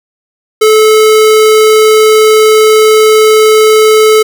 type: tone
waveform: square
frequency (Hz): 433.5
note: A4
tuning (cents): -26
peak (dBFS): -3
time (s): 0.61-4.23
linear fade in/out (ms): 10
effects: none